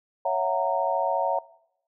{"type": "chord", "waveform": "sine", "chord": "F# dominant seventh", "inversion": "second", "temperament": "just", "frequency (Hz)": [555, 666, 740, 925], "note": ["C#5", "E5", "F#5", "A#5"], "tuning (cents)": [2, 18, 0, -14], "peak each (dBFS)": -28, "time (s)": [0.25, 1.39], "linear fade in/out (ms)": 5, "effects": ["noise-tail reverb RT60 0.8 s tail -21 dB re dry"]}